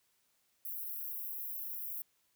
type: high-pass noise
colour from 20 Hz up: white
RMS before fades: -41 dBFS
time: 0.65-2.02 s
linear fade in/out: 2 ms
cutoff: 12000 Hz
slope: 48 dB/octave
effects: white hiss -75 dBFS RMS until 2.35 s

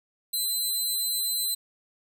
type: tone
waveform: 15% pulse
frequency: 4048 Hz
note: B7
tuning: 42 cents sharp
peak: -19 dBFS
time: 0.33-1.55 s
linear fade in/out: 10 ms
effects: none

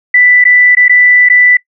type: tone with dropouts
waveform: sine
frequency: 1981 Hz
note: B6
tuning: 5 cents sharp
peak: -3 dBFS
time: 0.14-1.57 s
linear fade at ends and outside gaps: 5 ms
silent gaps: 0.441-0.451 / 0.751-0.769 / 0.882-0.894 / 1.288-1.298 s
effects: noise-tail reverb RT60 0.1 s tail -21 dB re dry

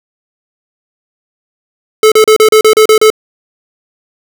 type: tone bursts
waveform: square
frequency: 433.9 Hz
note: A4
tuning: 24 cents flat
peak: -3 dBFS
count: 9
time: 2.03-3.102 s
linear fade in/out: 2 ms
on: 88 ms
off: 35 ms
effects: none

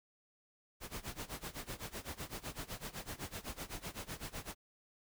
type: noise with tremolo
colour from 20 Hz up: pink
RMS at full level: -42 dBFS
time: 0.8-4.55 s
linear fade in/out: 50 ms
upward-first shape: sine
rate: 7.9 Hz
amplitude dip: 90%
effects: none

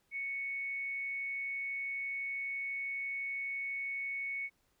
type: tone with amplitude modulation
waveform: sine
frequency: 2217 Hz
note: C#7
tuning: in tune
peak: -34 dBFS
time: 0.11-4.5 s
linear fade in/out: 50 ms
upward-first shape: sine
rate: 255 Hz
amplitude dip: 25%
effects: pink hiss -75 dBFS RMS until 4.8 s

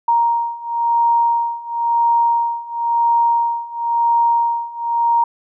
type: beating tone pair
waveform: sine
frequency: 935 / 935.97 Hz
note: A#5 / A#5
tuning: +5 / +7 cents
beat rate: 0.97 Hz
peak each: -18 / -16 dBFS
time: 0.08-5.24 s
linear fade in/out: 5 ms
effects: none

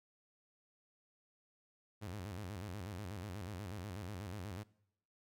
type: tone with vibrato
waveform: sawtooth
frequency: 96.6 Hz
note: G2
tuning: 25 cents flat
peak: -39 dBFS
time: 2.01-4.64 s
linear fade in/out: 20 ms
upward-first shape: square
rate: 8.2 Hz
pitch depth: 150 cents each way
effects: noise-tail reverb RT60 0.8 s tail -23 dB re dry

